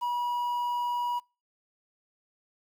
triangle tone with quantisation, 968 Hz, B5, 35 cents flat, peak -25 dBFS, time 0.01-1.2 s, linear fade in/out 20 ms, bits 9, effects noise-tail reverb RT60 0.3 s tail -26 dB re dry

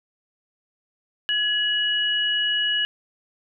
sine tone pair together, 1686.3 / 2915 Hz, G#6 / F#7, +26 / -26 cents, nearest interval major sixth, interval 948 cents, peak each -25 / -21 dBFS, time 1.29-2.85 s, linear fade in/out 0 ms, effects none

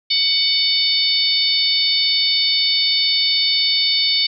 harmonic tone with a mistuned harmonic, 747 Hz, F#5, 16 cents sharp, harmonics 3 / 4 / 5 / 6 / 7, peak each -25 / -25 / -19 / -17 / -28 dBFS, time 0.1-4.27 s, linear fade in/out 10 ms, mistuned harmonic 5, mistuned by -44 cents, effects none

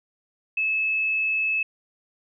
sine tone, 2600 Hz, E7, 24 cents flat, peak -21 dBFS, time 0.57-1.63 s, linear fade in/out 5 ms, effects none

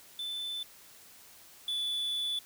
triangle tone pair in turn, 3520 / 3464 Hz, A7 / A7, 0 / -28 cents, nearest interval unison, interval 28 cents, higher first, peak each -33 / -29 dBFS, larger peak second, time 0.19-0.63 / 1.68-2.39 s, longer second, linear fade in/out 2 ms, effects white hiss -55 dBFS RMS until 2.45 s

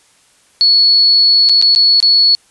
sine tone with dropouts, 4395 Hz, C#8, 16 cents flat, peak -6 dBFS, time 0.61-2.35 s, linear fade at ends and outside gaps 0 ms, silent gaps 1.489-1.495 / 1.615-1.624 / 1.75-1.76 / 2.002-2.027 s, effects white hiss -51 dBFS RMS until 2.5 s + resampled to 24000 Hz

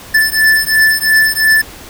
square beating tone pair, 1753 / 1755.9 Hz, A6 / A6, -7 / -4 cents, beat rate 2.9 Hz, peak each -12 dBFS, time 0.14-1.62 s, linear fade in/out 10 ms, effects pink hiss -33 dBFS RMS until 1.89 s

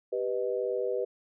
sine chord, G augmented, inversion none, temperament equal, 392 / 493.9 / 622.3 Hz, G4 / B4 / D#5, 0 / 0 / 0 cents, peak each -32 / -30 / -36 dBFS, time 0.12-1.05 s, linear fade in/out 10 ms, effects none

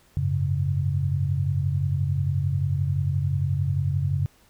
sine chord, F# suspended second, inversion none, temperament equal, 92.5 / 103.83 / 138.59 Hz, F#2 / G#2 / C#3, 0 / 0 / 0 cents, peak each -25 / -30 / -24 dBFS, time 0.17-4.26 s, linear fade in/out 0 ms, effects pink hiss -59 dBFS RMS until 4.49 s

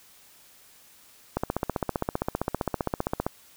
click train, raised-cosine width 1 ms, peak -11 dBFS, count 30, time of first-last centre 1.37-3.265 s, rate 15.3 Hz, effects white hiss -55 dBFS RMS until 3.56 s

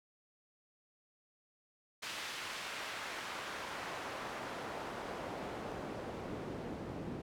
pink noise with band-pass filter sweep, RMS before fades -43 dBFS, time 2.02-7.22 s, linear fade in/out 10 ms, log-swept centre 2800 to 230 Hz, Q 0.71, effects none

